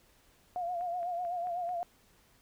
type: tone with vibrato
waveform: sine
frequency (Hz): 704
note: F5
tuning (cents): +14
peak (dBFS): -32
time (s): 0.56-1.83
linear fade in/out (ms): 0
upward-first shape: sine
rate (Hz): 8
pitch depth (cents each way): 61
type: click train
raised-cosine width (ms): 0.5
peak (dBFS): -39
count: 5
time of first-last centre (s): 0.81-1.691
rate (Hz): 4.54
effects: pink hiss -65 dBFS RMS until 2.41 s